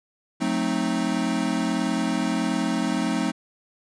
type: chord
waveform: square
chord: F# diminished seventh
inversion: none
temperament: equal with one note detuned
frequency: 181.19 / 220 / 261.6 / 311.1 Hz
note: F#3 / A3 / C4 / Eb4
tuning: -36 / 0 / 0 / 0 cents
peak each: -30 / -28 / -28 / -29 dBFS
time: 0.4-3.32 s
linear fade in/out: 20 ms
effects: resampled to 22050 Hz